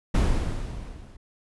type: noise with level ramp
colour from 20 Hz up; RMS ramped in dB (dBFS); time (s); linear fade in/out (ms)
brown; -18 to -46; 0.14-1.17; 10
effects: resampled to 24000 Hz